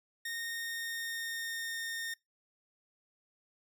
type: tone with pitch glide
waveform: sawtooth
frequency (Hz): 1846 to 1832.2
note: A#6 to A#6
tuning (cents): -17 to -30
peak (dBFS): -33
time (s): 0.25-2.14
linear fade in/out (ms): 5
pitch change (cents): -13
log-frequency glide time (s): 0.47-1.77
effects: noise-tail reverb RT60 0.2 s tail -24 dB re dry